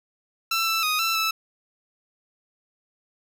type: tone with pitch steps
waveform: 15% pulse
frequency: 1338 / 1327 / 1246 / 1335 / 1314 Hz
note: E6 / E6 / D#6 / E6 / E6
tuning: +25 / +11 / +2 / +22 / -6 cents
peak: -15 dBFS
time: 0.51-1.31 s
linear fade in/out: 5 ms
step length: 160 ms
effects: none